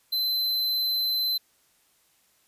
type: tone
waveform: square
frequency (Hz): 4061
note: B7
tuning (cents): +48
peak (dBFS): -24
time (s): 0.12-1.38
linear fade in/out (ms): 10
effects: white hiss -65 dBFS RMS until 2.47 s + resampled to 32000 Hz